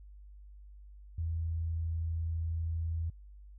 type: tone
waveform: sine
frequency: 82.2 Hz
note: E2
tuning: 4 cents flat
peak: -31 dBFS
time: 1.18-3.1 s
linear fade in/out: 5 ms
effects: added 50 Hz sine -49 dBFS peak until 3.58 s